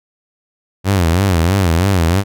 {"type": "tone with vibrato", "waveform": "sawtooth", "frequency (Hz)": 90, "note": "F#2", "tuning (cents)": -47, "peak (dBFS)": -7, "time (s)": [0.84, 2.24], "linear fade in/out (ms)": 50, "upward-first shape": "sine", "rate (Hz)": 3.1, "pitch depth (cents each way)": 180, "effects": []}